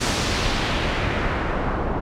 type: noise with low-pass filter sweep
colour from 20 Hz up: pink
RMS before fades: -23 dBFS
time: 0-2.01 s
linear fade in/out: 20 ms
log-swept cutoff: 7100 to 910 Hz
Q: 1.1
effects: none